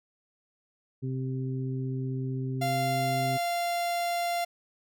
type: harmonic tone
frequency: 130.81 Hz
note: C3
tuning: in tune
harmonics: 1 / 2 / 3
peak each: -30 / -36 / -40 dBFS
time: 1.02-3.38 s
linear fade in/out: 20 ms
type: tone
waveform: 45% pulse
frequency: 693 Hz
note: F5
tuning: 14 cents flat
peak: -27 dBFS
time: 2.61-4.45 s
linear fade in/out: 10 ms
effects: none